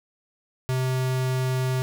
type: tone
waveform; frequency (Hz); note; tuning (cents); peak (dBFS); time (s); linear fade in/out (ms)
square; 129.3; C3; -20; -23; 0.69-1.82; 0
effects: none